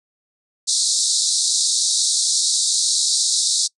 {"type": "band-pass noise", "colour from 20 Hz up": "pink", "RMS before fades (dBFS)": -19, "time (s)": [0.67, 3.68], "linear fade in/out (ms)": 20, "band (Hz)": [3800, 9400], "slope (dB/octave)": 96, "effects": ["noise-tail reverb RT60 0.1 s tail -25 dB re dry"]}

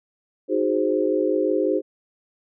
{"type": "chord", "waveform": "sine", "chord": "Ab dominant seventh", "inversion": "second", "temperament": "equal", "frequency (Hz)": [311.1, 370, 415.3, 523.3], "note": ["Eb4", "Gb4", "Ab4", "C5"], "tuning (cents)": [0, 0, 0, 0], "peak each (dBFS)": -24, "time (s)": [0.48, 1.82], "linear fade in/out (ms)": 50, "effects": []}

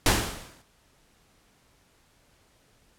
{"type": "noise with exponential decay", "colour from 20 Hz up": "pink", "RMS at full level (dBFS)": -18, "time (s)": [0.06, 0.62], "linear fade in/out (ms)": 2, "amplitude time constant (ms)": 120, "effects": ["pink hiss -63 dBFS RMS until 2.98 s", "low-pass 12000 Hz 12 dB/octave"]}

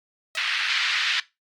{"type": "tone with exponential decay", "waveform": "5% pulse", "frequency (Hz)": 639, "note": "D#5", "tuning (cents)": 46, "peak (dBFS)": -19, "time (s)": [0.35, 0.47], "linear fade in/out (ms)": 2, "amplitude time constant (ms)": 24}
{"type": "band-pass noise", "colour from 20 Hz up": "pink", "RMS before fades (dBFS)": -24, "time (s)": [0.37, 1.2], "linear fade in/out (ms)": 2, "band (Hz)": [1600, 4200], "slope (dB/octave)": 24}
{"effects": ["noise-tail reverb RT60 0.2 s tail -17 dB re dry", "Opus 48 kbps"]}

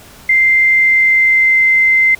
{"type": "tone with pitch glide", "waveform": "sine", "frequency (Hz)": [2089, 2076], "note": ["C7", "C7"], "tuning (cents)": [-3, -14], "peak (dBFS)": -7, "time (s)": [0.29, 2.15], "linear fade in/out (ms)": 5, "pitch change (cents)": -11, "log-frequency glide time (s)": [0.66, 1.63], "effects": ["pink hiss -39 dBFS RMS until 2.19 s"]}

